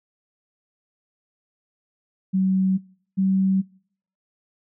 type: tone pair in turn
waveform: sine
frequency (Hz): 189.2 / 191.18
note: F#3 / G3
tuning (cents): +39 / -43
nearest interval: unison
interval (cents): 18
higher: second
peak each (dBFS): -17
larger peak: neither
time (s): 2.33-2.78 / 3.17-3.62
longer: neither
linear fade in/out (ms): 20
effects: noise-tail reverb RT60 0.6 s tail -24 dB re dry